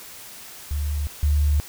sine tone pair in turn, 73.42 / 73.42 Hz, D2 / D2, 0 / 0 cents, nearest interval unison, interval 0 cents, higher neither, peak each -22 / -16 dBFS, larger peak second, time 0.71-1.07 / 1.23-1.6 s, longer second, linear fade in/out 0 ms, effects white hiss -41 dBFS RMS until 1.68 s

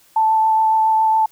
sine tone with vibrato, 880 Hz, A5, in tune, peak -12 dBFS, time 0.16-1.26 s, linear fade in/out 5 ms, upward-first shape triangle, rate 7.2 Hz, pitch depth 12 cents each way, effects white hiss -53 dBFS RMS until 1.31 s

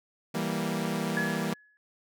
sawtooth chord, E diminished, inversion none, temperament equal, 164.81 / 196 / 233.1 Hz, E3 / G3 / Bb3, 0 / 0 / 0 cents, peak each -29 dBFS, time 0.34-1.54 s, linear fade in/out 10 ms
sine tone with exponential decay, 1695 Hz, G#6, 35 cents sharp, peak -26 dBFS, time 1.17-1.77 s, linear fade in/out 0 ms, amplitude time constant 130 ms
effects none

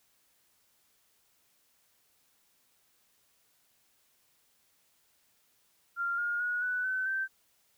sine tone with pitch steps, 1390 / 1421.7 / 1454.1 / 1487.2 / 1521.1 / 1555.7 Hz, F6 / F6 / F#6 / F#6 / F#6 / G6, -9 / +30 / -31 / +8 / +47 / -14 cents, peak -29 dBFS, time 5.96-7.28 s, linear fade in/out 50 ms, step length 220 ms, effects white hiss -70 dBFS RMS until 7.77 s

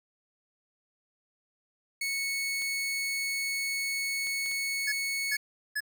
sawtooth tone, 2208 Hz, C#7, 7 cents flat, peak -26 dBFS, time 2.01-5.37 s, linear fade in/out 5 ms
clicks, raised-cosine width 0.2 ms, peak -30 dBFS, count 4, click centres 2.62 / 4.27 / 4.461 / 4.515 s
square tone bursts, 1707 Hz, G#6, 47 cents sharp, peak -29 dBFS, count 3, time 4.87-5.806 s, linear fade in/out 10 ms, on 52 ms, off 390 ms
effects none

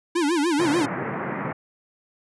square tone with vibrato, 316.8 Hz, D#4, 31 cents sharp, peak -20 dBFS, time 0.15-0.86 s, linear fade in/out 10 ms, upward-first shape sine, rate 6.8 Hz, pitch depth 200 cents each way
pink band-pass noise, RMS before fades -29 dBFS, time 0.59-1.53 s, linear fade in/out 10 ms, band 120 to 2100 Hz, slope 48 dB/octave
effects resampled to 24000 Hz

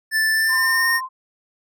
square tone with pitch glide, 1761 to 1839 Hz, A6 to A#6, +1 to -24 cents, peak -17 dBFS, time 0.11-1.01 s, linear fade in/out 50 ms, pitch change +75 cents, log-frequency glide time 0.32-0.89 s
sine tone with vibrato, 1038 Hz, C6, 14 cents flat, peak -25 dBFS, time 0.48-1.09 s, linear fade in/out 50 ms, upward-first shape sine, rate 19 Hz, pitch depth 29 cents each way
effects none

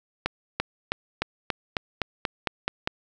accelerating click train, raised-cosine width 0.3 ms, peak -8 dBFS, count 11, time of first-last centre 0.26-2.875 s, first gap 340 ms, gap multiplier 0.94, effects none

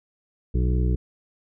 harmonic tone, 61.74 Hz, B1, in tune, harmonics 1 / 2 / 3 / 5 / 6 / 7, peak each -20 / -26 / -30 / -34 / -36 / -37 dBFS, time 0.54-0.96 s, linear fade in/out 10 ms, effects none

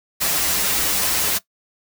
white noise with comb filter, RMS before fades -20 dBFS, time 0.2-1.39 s, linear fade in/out 20 ms, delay 8.2 ms, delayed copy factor -0.85, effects noise-tail reverb RT60 0.1 s tail -18 dB re dry

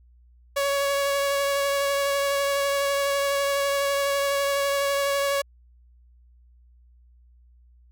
sawtooth tone with vibrato, 560 Hz, C#5, 18 cents sharp, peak -18 dBFS, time 0.56-5.42 s, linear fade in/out 10 ms, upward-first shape triangle, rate 12 Hz, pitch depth 15 cents each way, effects added 60 Hz sine -52 dBFS peak until 7.91 s

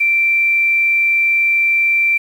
sine tone, 2349 Hz, D7, in tune, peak -11 dBFS, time 0-2.18 s, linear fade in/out 10 ms, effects 7-bit

